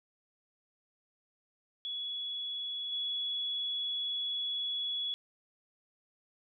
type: tone with level steps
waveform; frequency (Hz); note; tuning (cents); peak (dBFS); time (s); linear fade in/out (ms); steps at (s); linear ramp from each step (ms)
sine; 3381; G#7; +30; -35 / -32; 1.85-5.14; 0; 2.92; 5
effects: none